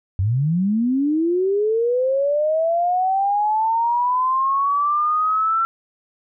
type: linear sweep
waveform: sine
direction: up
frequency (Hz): 88.6 to 1350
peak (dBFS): -16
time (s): 0.19-5.65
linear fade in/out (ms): 0
effects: none